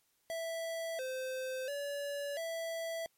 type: tone with pitch steps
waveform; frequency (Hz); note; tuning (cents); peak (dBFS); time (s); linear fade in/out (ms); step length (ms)
square; 659 / 518 / 571 / 660; E5 / C5 / D5 / E5; -1 / -17 / -49 / +2; -37; 0.3-3.06; 0; 690
effects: white hiss -75 dBFS RMS until 3.17 s + MP3 64 kbps